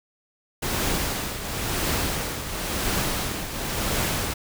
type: noise with tremolo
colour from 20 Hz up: pink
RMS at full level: -24 dBFS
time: 0.62-4.34 s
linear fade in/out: 10 ms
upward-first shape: triangle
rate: 0.96 Hz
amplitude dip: 65%
effects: none